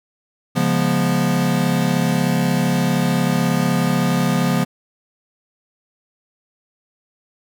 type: chord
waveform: square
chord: C# dominant seventh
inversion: none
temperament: equal with one note detuned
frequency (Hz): 138.59 / 174.61 / 207.7 / 244.4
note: C#3 / E#3 / G#3 / B3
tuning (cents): 0 / 0 / 0 / -18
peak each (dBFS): -23 / -20 / -25 / -22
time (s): 0.55-4.65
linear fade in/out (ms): 20
effects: none